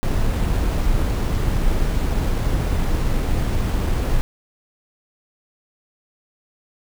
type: noise with sample-and-hold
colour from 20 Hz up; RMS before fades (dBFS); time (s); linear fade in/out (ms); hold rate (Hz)
brown; -19; 0.03-4.21; 0; 11025
effects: none